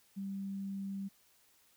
sine tone, 196 Hz, G3, in tune, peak -37 dBFS, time 0.16-1.09 s, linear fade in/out 20 ms, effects white hiss -68 dBFS RMS until 1.76 s

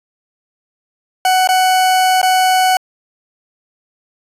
40% pulse tone with dropouts, 745 Hz, F#5, 12 cents sharp, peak -9 dBFS, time 1.25-2.77 s, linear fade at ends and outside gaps 2 ms, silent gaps 1.474-1.489 / 2.216-2.229 s, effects resampled to 32000 Hz

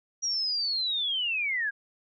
sine linear sweep, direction down, 5740 to 1588 Hz, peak -26 dBFS, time 0.22-1.71 s, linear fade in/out 20 ms, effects none

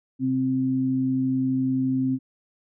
sine tone pair together, 130.05 / 261.6 Hz, C3 / C4, -10 / 0 cents, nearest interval octave, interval 1210 cents, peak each -29 / -21 dBFS, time 0.19-2.19 s, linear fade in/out 50 ms, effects none

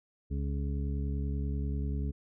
harmonic tone, 70.3 Hz, C#2, 25 cents sharp, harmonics 1 / 2 / 3 / 4 / 6, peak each -31 / -37 / -41 / -43 / -47 dBFS, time 0.3-2.12 s, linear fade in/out 20 ms, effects none

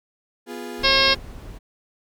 35% pulse chord, F diminished, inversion second, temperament equal, 246.9 / 349.2 / 415.3 Hz, Cb4 / F4 / Ab4, 0 / 0 / 0 cents, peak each -34 dBFS, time 0.46-1.18 s, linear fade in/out 50 ms
brown noise, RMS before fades -36 dBFS, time 0.78-1.59 s, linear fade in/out 20 ms
harmonic tone, 540 Hz, C#5, 45 cents flat, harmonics 1 / 2 / 3 / 4 / 5 / 6 / 7 / 8 / 9 / 10, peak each -24 / -24 / -24 / -24 / -24 / -24 / -24 / -24 / -24 / -24 dBFS, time 0.83-1.15 s, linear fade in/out 20 ms
effects none

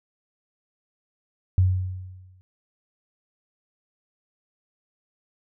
sine tone with exponential decay, 92.5 Hz, F#2, in tune, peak -13 dBFS, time 1.58-2.41 s, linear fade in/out 0 ms, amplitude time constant 180 ms, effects none

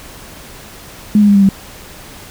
sine tone with pitch steps, 210 / 206 / 202.1 / 198.33 / 194.58 Hz, G#3 / G#3 / G#3 / G3 / G3, +19 / -14 / -47 / +20 / -13 cents, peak -5 dBFS, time 1.15-1.49 s, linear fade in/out 2 ms, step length 68 ms, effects pink hiss -35 dBFS RMS until 2.3 s

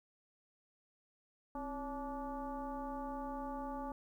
sine tone with frequency modulation, 564 Hz, C#5, 30 cents sharp, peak -39 dBFS, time 1.55-3.92 s, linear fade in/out 2 ms, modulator 298 Hz, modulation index 1.7, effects 12-bit

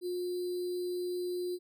sine tone with sample-and-hold, 357.4 Hz, F4, 40 cents sharp, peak -32 dBFS, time 0.01-1.59 s, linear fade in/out 50 ms, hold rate 4410 Hz, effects none

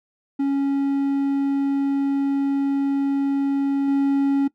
triangle tone with level steps, 277.2 Hz, C#4, in tune, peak -16 / -14 dBFS, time 0.39-4.48 s, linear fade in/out 10 ms, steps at 3.88 s, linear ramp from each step 2 ms, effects noise-tail reverb RT60 0.1 s tail -19 dB re dry

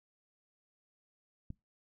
click, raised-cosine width 5 ms, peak -30 dBFS, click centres 1.504 s, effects noise-tail reverb RT60 0.2 s tail -23 dB re dry

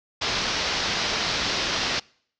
white low-pass noise, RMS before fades -26 dBFS, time 0.21-2 s, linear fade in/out 10 ms, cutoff 5600 Hz, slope 48 dB/octave, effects noise-tail reverb RT60 0.6 s tail -26 dB re dry

